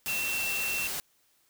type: tone in noise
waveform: sine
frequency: 2699 Hz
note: E7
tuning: 40 cents sharp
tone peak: -30 dBFS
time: 0.08-0.87 s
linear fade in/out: 0 ms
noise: white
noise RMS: -34 dBFS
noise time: 0.06-1 s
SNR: +1 dB
effects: white hiss -68 dBFS RMS until 1.49 s